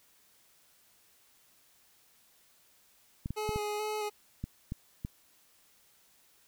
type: clicks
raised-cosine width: 5 ms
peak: -23 dBFS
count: 7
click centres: 3.259 / 3.306 / 3.492 / 3.56 / 4.44 / 4.721 / 5.049 s
type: tone with vibrato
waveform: 25% pulse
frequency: 422.4 Hz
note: G#4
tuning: 29 cents sharp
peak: -29 dBFS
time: 3.36-4.1 s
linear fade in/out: 20 ms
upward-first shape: square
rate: 2.3 Hz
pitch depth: 17 cents each way
effects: white hiss -65 dBFS RMS until 6.47 s